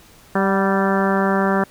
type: harmonic tone with a mistuned harmonic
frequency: 195.1 Hz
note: G3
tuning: 8 cents flat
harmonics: 1 / 2 / 3 / 4 / 5 / 6 / 7 / 8 / 9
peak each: -19 / -22 / -24 / -25 / -26 / -27 / -27 / -28 / -29 dBFS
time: 0.35-1.64 s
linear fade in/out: 5 ms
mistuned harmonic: 4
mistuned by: -36 cents
effects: pink hiss -48 dBFS RMS until 1.7 s